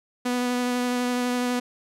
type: tone with vibrato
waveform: sawtooth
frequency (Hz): 246.7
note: B3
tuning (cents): -2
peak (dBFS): -19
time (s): 0.25-1.6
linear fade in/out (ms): 10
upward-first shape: sine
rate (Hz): 12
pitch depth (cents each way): 11
effects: low-pass 12000 Hz 12 dB/octave